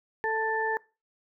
harmonic tone, 441.9 Hz, A4, 7 cents sharp, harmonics 1 / 2 / 4, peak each -30 / -30 / -30 dBFS, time 0.24-0.77 s, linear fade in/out 0 ms, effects noise-tail reverb RT60 0.3 s tail -22 dB re dry

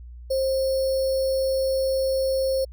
sine tone with sample-and-hold, 531 Hz, C5, 25 cents sharp, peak -20 dBFS, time 0.3-2.65 s, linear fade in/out 10 ms, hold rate 4900 Hz, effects added 60 Hz sine -38 dBFS peak until 2.72 s

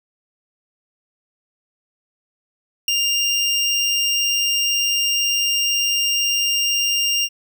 25% pulse tone with ADSR envelope, 2798 Hz, F7, 3 cents sharp, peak -10 dBFS, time 2.88-7.29 s, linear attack 3 ms, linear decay 7 ms, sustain -3 dB, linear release 52 ms, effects none

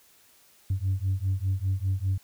sine beating tone pair, 93.2 / 98.2 Hz, F#2 / G2, +13 / +4 cents, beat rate 5 Hz, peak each -26 dBFS, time 0.7-2.18 s, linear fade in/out 5 ms, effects tanh soft clip ceiling -20 dBFS + white hiss -59 dBFS RMS until 2.23 s

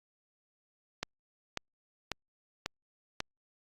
click train, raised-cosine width 0.2 ms, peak -15 dBFS, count 5, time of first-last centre 1.03-3.204 s, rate 1.84 Hz, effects Opus 48 kbps

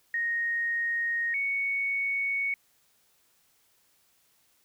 sine tone pair in turn, 1864.7 / 2223 Hz, A#6 / C#7, 0 / +4 cents, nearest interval minor third, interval 304 cents, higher second, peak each -26 dBFS, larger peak neither, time 0.14-1.34 / 1.34-2.54 s, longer neither, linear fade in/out 2 ms, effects white hiss -67 dBFS RMS until 4.64 s

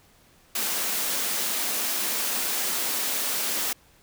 white high-pass noise, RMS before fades -27 dBFS, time 0.55-3.73 s, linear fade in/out 5 ms, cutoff 180 Hz, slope 96 dB/octave, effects pink hiss -58 dBFS RMS until 4.02 s

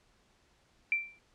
sine tone with exponential decay, 2349 Hz, D7, in tune, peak -23 dBFS, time 0.92-1.19 s, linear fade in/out 1 ms, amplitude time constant 57 ms, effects pink hiss -68 dBFS RMS until 1.34 s + low-pass 7000 Hz 12 dB/octave

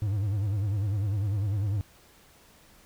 triangle tone with vibrato, 101.5 Hz, G#2, 39 cents flat, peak -23 dBFS, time 0.02-1.81 s, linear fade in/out 0 ms, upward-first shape sine, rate 10 Hz, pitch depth 120 cents each way, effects pink hiss -57 dBFS RMS until 2.85 s

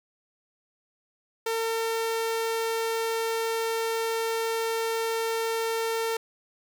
sawtooth tone, 453 Hz, A#4, 50 cents flat, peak -22 dBFS, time 1.46-6.17 s, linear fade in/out 5 ms, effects none

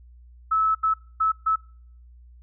sine tone bursts at uneven times, 1302 Hz, E6, 22 cents flat, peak -18 dBFS, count 4, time 0.51-0.75 / 0.83-0.94 / 1.2-1.32 / 1.46-1.56 s, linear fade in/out 10 ms, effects noise-tail reverb RT60 0.6 s tail -26 dB re dry + added 60 Hz sine -46 dBFS peak until 2.42 s

